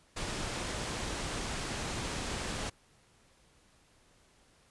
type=low-pass noise; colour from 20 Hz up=pink; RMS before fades=-37 dBFS; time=0.16-2.7 s; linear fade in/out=10 ms; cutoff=9300 Hz; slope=24 dB/octave; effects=pink hiss -65 dBFS RMS until 4.7 s + resampled to 24000 Hz